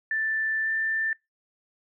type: tone with pitch glide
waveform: sine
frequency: 1766 to 1779.3 Hz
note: A6 to A6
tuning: +6 to +19 cents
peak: -24 dBFS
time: 0.11-1.13 s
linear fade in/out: 2 ms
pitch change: +13 cents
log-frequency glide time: 0.63-0.69 s
effects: noise-tail reverb RT60 0.2 s tail -25 dB re dry